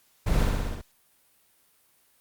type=noise with echo; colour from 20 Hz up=brown; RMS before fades=-24 dBFS; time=0.26-0.45 s; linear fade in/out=10 ms; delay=61 ms; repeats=6; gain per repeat=-2 dB; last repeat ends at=0.816 s; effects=white hiss -64 dBFS RMS until 2.2 s + Opus 48 kbps